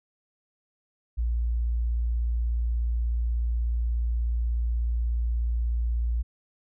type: tone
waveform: sine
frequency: 58.27 Hz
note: A#1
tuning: in tune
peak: -23 dBFS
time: 1.17-6.23 s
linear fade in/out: 20 ms
effects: none